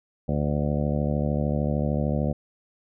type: harmonic tone with a mistuned harmonic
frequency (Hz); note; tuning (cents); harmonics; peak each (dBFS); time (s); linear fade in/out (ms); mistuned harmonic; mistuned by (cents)
73.3; D2; -3; 1 / 2 / 3 / 4 / 5 / 6 / 7 / 8 / 9 / 10; -29 / -26 / -28 / -35 / -38 / -41 / -33 / -33 / -41 / -41; 0.28-2.33; 10; 10; +17
effects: none

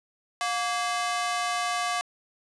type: ring-modulated tone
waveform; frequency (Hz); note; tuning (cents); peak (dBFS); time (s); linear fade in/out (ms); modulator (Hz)
sawtooth; 932.3; A#5; 0; -19; 0.41-2.01; 0; 219
effects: resampled to 22050 Hz + 8-bit

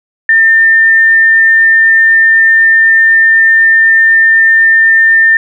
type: tone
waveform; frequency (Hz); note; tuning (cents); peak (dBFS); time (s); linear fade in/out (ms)
sine; 1802; A6; +41; -3; 0.29-5.37; 2
effects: none

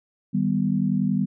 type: chord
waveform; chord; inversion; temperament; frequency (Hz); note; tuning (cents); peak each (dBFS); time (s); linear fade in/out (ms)
sine; Eb augmented; none; equal; 155.56 / 196 / 246.9; Eb3 / G3 / B3; 0 / 0 / 0; -26 / -22 / -25; 0.33-1.26; 20
effects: none

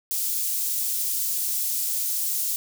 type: high-pass noise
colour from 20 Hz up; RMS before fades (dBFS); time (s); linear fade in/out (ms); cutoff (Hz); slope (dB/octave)
white; -26; 0.11-2.56; 0; 6600; 12
effects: none

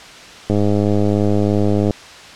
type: click train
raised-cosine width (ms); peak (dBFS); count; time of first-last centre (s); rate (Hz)
2; -4; 146; 0.5-1.908; 103
effects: white hiss -37 dBFS RMS until 2.35 s + low-pass 5000 Hz 12 dB/octave

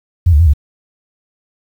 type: tone with pitch steps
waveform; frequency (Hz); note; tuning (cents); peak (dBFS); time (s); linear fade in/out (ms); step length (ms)
sine; 87.1 / 73.2 / 85 / 71.9; F2 / D2 / F2 / D2; -4 / -5 / -46 / -36; -5; 0.26-0.536; 10; 69
effects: 7-bit

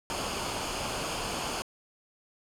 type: noise with comb filter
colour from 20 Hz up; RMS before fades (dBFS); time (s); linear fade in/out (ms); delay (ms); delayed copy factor
pink; -33; 0.1-1.62; 0; 0.52; -0.55
effects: low-pass 9000 Hz 12 dB/octave

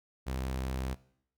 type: tone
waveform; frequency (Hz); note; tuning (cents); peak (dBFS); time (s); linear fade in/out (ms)
sawtooth; 65.1; C2; -8; -29; 0.26-0.95; 20
effects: noise-tail reverb RT60 0.7 s tail -20 dB re dry

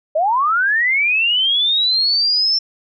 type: linear sweep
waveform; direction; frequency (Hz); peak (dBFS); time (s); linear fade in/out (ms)
sine; up; 587.3 to 5390; -13; 0.15-2.59; 10
effects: none

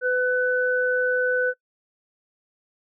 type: tone pair together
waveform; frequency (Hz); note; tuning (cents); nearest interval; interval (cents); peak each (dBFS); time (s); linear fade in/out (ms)
sine; 502.4 / 1499; B4 / F#6; +30 / +22; octave + perfect fifth; 1892; -22; 0.01-1.54; 50
effects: noise-tail reverb RT60 0.1 s tail -24 dB re dry

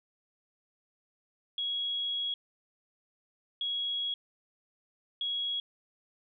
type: tone bursts at uneven times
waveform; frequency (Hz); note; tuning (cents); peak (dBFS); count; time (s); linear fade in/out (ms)
sine; 3322; G#7; 0; -30; 3; 1.58-2.34 / 3.61-4.14 / 5.21-5.6; 2
effects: none

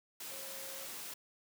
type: tone in noise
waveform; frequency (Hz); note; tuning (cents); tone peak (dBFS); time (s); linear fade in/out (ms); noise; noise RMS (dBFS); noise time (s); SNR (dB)
sine; 540; C#5; -45; -52; 0.31-0.86; 5; white; -45; 0.2-1.14; -10
effects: high-pass 150 Hz 12 dB/octave

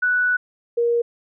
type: tone pair in turn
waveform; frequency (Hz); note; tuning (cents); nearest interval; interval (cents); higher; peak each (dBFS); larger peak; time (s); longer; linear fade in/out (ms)
sine; 1480 / 471.6; F#6 / A#4; 0 / +20; octave + minor sixth; 1980; first; -16; neither; 0.02-0.37 / 0.77-1.02; first; 10
effects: none

